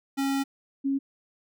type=tone pair in turn; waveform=square / sine; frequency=273.9 / 273.9 Hz; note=C#4 / C#4; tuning=-21 / -21 cents; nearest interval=unison; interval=0 cents; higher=neither; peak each=-25 / -23 dBFS; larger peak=second; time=0.17-0.44 / 0.84-0.99 s; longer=first; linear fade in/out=20 ms; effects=none